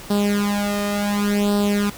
sawtooth tone with flanger, 204.4 Hz, G#3, 27 cents flat, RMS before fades -20 dBFS, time 0.1-1.9 s, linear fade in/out 5 ms, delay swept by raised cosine 0.22 to 1.62 ms, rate 0.69 Hz, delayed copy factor +0.9, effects pink hiss -38 dBFS RMS until 1.97 s

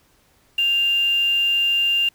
sine tone with quantisation, 2794 Hz, F7, in tune, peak -16 dBFS, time 0.58-2.09 s, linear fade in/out 5 ms, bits 6, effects pink hiss -59 dBFS RMS until 2.14 s

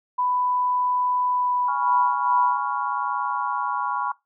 sine tone with pitch glide, 994 to 985.4 Hz, B5 to B5, +11 to -4 cents, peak -20 dBFS, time 0.18-2.58 s, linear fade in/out 10 ms, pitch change -15 cents, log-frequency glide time 1.3-1.76 s
sine chord, C# dominant seventh, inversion second, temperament equal, 830.6 / 987.8 / 1108.7 / 1396.9 Hz, G#5 / B5 / C#6 / E#6, 0 / 0 / 0 / 0 cents, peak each -30 / -27 / -27 / -33 dBFS, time 1.68-4.12 s, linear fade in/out 5 ms
effects noise-tail reverb RT60 0.2 s tail -21 dB re dry

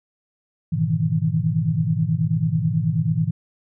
sine chord, E major seventh, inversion first, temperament equal with one note detuned, 105.95 / 123.47 / 155.56 / 164.81 Hz, G#2 / B2 / D#3 / E3, +35 / 0 / 0 / 0 cents, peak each -26 / -26 / -22 / -22 dBFS, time 0.72-3.31 s, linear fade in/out 10 ms, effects none

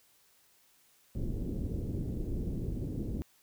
pink low-pass noise, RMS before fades -35 dBFS, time 1.15-3.22 s, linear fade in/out 0 ms, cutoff 370 Hz, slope 24 dB/octave, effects white hiss -66 dBFS RMS until 3.42 s

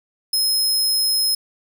sawtooth tone, 5140 Hz, E8, 45 cents flat, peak -14 dBFS, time 0.33-1.35 s, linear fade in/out 5 ms, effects 8-bit

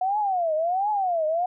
sine tone with vibrato, 724 Hz, F#5, 38 cents flat, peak -21 dBFS, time 0.01-1.46 s, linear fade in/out 5 ms, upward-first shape triangle, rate 1.4 Hz, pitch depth 300 cents each way, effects none

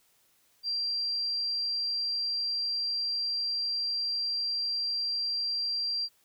sine tone, 4732 Hz, D8, 12 cents sharp, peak -28 dBFS, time 0.63-6.09 s, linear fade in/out 50 ms, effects white hiss -67 dBFS RMS until 6.24 s

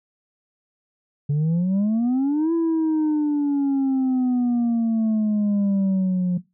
sine exponential two-way sweep, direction up then down, 141.4 to 335.2 to 177.2 Hz, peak -15 dBFS, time 1.29-6.38 s, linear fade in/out 10 ms, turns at 2.53 s, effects noise-tail reverb RT60 0.2 s tail -17 dB re dry + tanh soft clip ceiling -17 dBFS

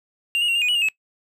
triangle tone with pitch steps, 2782 / 2876 / 2748 / 2816 / 2474 / 2932 / 2811 / 2584 Hz, F7 / F#7 / F7 / F7 / D#7 / F#7 / F7 / E7, -7 / -50 / -29 / +14 / -10 / -16 / +11 / -35 cents, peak -16 dBFS, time 0.35-0.886 s, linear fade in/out 0 ms, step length 67 ms, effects noise-tail reverb RT60 0.1 s tail -22 dB re dry

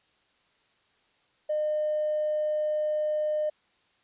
triangle tone with tanh clipping, 608 Hz, D#5, 40 cents flat, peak -24 dBFS, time 1.49-3.5 s, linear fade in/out 10 ms, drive 1 dB, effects white hiss -67 dBFS RMS until 4.03 s + resampled to 8000 Hz

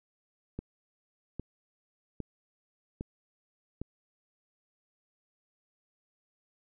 click train, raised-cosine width 3 ms, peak -23 dBFS, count 5, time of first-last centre 0.59-3.816 s, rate 1.24 Hz, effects none

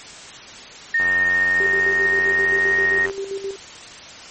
sine tone with pitch glide, 1840 to 1862.5 Hz, A#6 to A#6, -23 to -2 cents, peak -15 dBFS, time 0.94-3.06 s, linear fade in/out 5 ms, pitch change +21 cents, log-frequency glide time 1.11-2.79 s
click train, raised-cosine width 0.5 ms, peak -15 dBFS, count 190, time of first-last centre 1-3.098 s, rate 90.1 Hz
sine tone with tremolo, 392 Hz, G4, in tune, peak -23 dBFS, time 1.6-3.56 s, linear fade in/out 2 ms, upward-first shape square, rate 7.6 Hz, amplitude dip 60%
effects white hiss -38 dBFS RMS until 4.3 s + MP3 32 kbps

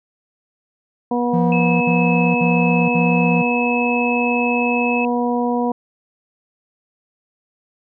harmonic tone, 242.1 Hz, B3, 34 cents flat, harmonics 1 / 2 / 3 / 4, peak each -19 / -22 / -24 / -25 dBFS, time 1.11-5.72 s, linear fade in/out 5 ms
triangle tone bursts, 173.5 Hz, F3, 11 cents flat, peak -14 dBFS, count 4, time 1.33-3.424 s, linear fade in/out 10 ms, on 480 ms, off 58 ms
sine tone, 2592 Hz, E7, 30 cents flat, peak -21 dBFS, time 1.52-5.05 s, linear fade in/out 2 ms
effects none

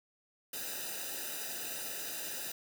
white noise with comb filter, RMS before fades -40 dBFS, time 0.53-2.52 s, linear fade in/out 5 ms, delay 0.91 ms, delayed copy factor -1, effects none

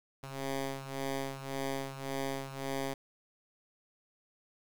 10% pulse ring-modulated tone, 135.9 Hz, C#3, 34 cents flat, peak -24 dBFS, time 0.23-2.94 s, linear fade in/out 5 ms, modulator 135 Hz, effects none

